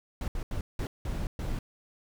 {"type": "noise bursts at uneven times", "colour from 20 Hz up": "brown", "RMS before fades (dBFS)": -32, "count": 6, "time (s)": [[0.21, 0.28], [0.35, 0.43], [0.51, 0.61], [0.79, 0.87], [1.05, 1.27], [1.39, 1.59]], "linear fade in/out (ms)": 2, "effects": []}